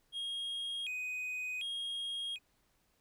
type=tone with vibrato; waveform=triangle; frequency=2855 Hz; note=F7; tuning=37 cents sharp; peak=-35 dBFS; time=0.12-2.39 s; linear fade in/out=50 ms; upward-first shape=square; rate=0.67 Hz; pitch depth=230 cents each way; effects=pink hiss -74 dBFS RMS until 3 s